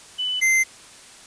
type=tone pair in turn; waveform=sine / square; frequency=2996 / 2077 Hz; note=F#7 / C7; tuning=+21 / -13 cents; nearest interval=tritone; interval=634 cents; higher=first; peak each=-22 / -16 dBFS; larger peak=second; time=0.18-0.41 / 0.41-0.64 s; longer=neither; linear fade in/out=20 ms; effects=white hiss -45 dBFS RMS until 1.26 s + resampled to 22050 Hz